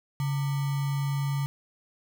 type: tone with sample-and-hold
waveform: sine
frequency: 140 Hz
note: C#3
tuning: 18 cents sharp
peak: -25 dBFS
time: 0.2-1.46 s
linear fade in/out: 0 ms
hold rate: 1050 Hz
effects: none